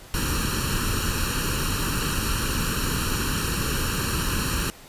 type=noise with comb filter; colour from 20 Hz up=pink; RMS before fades=-25 dBFS; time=0.14-4.7 s; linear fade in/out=0 ms; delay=0.71 ms; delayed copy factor=+0.9; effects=pink hiss -46 dBFS RMS until 4.88 s + resampled to 32000 Hz